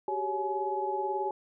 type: tone cluster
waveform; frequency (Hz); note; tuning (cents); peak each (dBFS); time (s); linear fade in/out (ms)
sine; 382.5 / 401 / 557 / 848; G4 / G4 / C#5 / G#5; -42 / +39 / +8 / +36; -34 / -37 / -39 / -31; 0.08-1.31; 2
effects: none